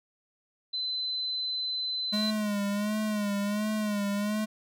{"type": "tone", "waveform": "sine", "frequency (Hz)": 4040, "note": "B7", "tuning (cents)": 39, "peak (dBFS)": -29, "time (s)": [0.73, 2.31], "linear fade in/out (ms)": 10}
{"type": "tone with vibrato", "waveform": "square", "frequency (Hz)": 208.2, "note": "G#3", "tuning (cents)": 5, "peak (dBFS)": -28, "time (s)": [2.12, 4.46], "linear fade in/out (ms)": 20, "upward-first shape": "sine", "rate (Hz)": 1.4, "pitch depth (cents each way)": 59}
{"effects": []}